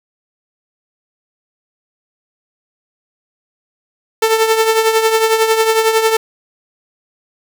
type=tone with tremolo; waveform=sawtooth; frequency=444.6 Hz; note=A4; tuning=18 cents sharp; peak=-4 dBFS; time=4.22-6.17 s; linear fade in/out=5 ms; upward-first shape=triangle; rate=11 Hz; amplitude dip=65%; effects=none